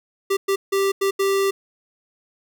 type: tone bursts at uneven times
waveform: square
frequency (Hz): 392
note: G4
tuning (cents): 0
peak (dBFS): -18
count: 5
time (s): 0.3-0.37 / 0.48-0.56 / 0.72-0.92 / 1.01-1.11 / 1.19-1.51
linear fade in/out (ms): 10
effects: none